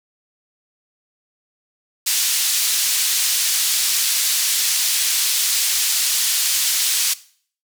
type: band-pass noise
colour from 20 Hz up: pink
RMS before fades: -19 dBFS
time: 2.06-7.14 s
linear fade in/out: 10 ms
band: 4000 to 14000 Hz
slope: 12 dB/octave
effects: noise-tail reverb RT60 0.5 s tail -18 dB re dry